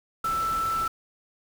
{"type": "tone in noise", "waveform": "sine", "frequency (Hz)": 1328, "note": "E6", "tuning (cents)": 12, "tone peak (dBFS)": -24, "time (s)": [0.24, 0.88], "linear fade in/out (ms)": 5, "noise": "pink", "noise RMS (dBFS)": -38, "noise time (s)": [0.24, 0.88], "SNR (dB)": 11, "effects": []}